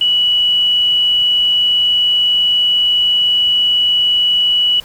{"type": "tone", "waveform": "sine", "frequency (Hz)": 2942, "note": "F#7", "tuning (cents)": -11, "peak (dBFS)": -10, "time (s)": [0.01, 4.8], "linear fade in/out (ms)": 2, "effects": ["pink hiss -40 dBFS RMS until 4.84 s"]}